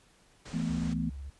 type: low-pass noise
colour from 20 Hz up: pink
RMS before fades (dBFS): -46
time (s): 0.45-0.94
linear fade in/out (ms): 10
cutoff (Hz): 8500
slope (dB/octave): 48
type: chord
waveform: sine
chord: E suspended fourth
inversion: none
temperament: just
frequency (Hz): 164.81 / 219.8 / 247.2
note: E3 / A3 / B3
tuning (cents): 0 / -2 / +2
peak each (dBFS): -32 / -34 / -34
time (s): 0.53-1.1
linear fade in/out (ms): 10
type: tone with vibrato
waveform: sine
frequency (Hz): 69.3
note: C#2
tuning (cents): 0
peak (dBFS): -38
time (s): 0.69-1.3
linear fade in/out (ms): 5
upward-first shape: sine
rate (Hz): 18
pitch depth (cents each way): 110
effects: pink hiss -63 dBFS RMS until 1.39 s + resampled to 24000 Hz